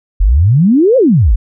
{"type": "exponential two-way sweep", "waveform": "sine", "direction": "up then down", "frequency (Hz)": [41.2, 554.4, 41.2], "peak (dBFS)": -5, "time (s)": [0.2, 1.36], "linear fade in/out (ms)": 10, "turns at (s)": 0.97, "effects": []}